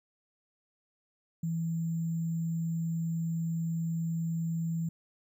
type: tone with sample-and-hold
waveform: sine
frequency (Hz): 164.81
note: E3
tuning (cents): 0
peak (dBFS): -29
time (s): 1.43-4.89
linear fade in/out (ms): 5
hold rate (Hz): 7350
effects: none